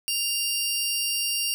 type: tone pair together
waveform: 20% pulse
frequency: 2794 / 4609 Hz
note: F7 / D8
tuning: 0 / -33 cents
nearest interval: major sixth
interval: 867 cents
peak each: -22 dBFS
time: 0.08-1.54 s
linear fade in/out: 0 ms
effects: none